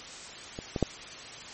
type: clicks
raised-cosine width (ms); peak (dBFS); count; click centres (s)
2; -23 / -16 / -9; 3; 0.589 / 0.762 / 0.827
effects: white hiss -43 dBFS RMS until 1.53 s + MP3 32 kbps